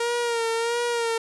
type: tone with vibrato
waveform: sawtooth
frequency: 466.8 Hz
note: A#4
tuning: 2 cents sharp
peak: -19 dBFS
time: 0-1.18 s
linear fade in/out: 5 ms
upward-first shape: sine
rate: 1.5 Hz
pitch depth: 45 cents each way
effects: resampled to 24000 Hz + 9-bit